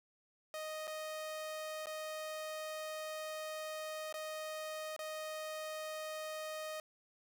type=tone with dropouts; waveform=sawtooth; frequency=622.3 Hz; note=D#5; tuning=in tune; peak=-37 dBFS; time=0.54-6.8 s; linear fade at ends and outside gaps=1 ms; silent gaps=0.872-0.877 / 1.858-1.869 / 4.126-4.141 / 4.964-4.991 s; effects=none